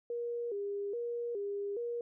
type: tone with vibrato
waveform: sine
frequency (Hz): 437.7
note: A4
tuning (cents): -9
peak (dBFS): -34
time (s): 0.1-2.01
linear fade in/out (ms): 2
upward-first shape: square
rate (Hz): 1.2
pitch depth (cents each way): 140
effects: none